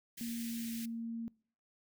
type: band-stop noise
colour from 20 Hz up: white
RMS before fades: -47 dBFS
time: 0.17-0.86 s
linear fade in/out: 10 ms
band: 360 to 1700 Hz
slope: 48 dB/octave
type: tone with pitch glide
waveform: sine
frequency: 233.1 to 229.8 Hz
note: A#3 to A#3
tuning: 0 to -25 cents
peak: -37 dBFS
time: 0.21-1.28 s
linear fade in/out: 0 ms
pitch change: -25 cents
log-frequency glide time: 0.39-0.74 s
effects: noise-tail reverb RT60 0.5 s tail -25 dB re dry